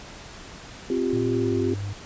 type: chord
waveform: sine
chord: C suspended fourth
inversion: none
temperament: equal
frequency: 261.6 / 349.2 / 392 Hz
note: C4 / F4 / G4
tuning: 0 / 0 / 0 cents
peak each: -26 dBFS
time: 0.9-1.74 s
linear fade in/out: 2 ms
type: tone with pitch glide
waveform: triangle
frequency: 114.7 to 100.43 Hz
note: A#2 to G2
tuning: -28 to +42 cents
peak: -26 dBFS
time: 1.13-1.93 s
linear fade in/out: 0 ms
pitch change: -230 cents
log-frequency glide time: 1.35-1.64 s
effects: pink hiss -42 dBFS RMS until 2.05 s + resampled to 16000 Hz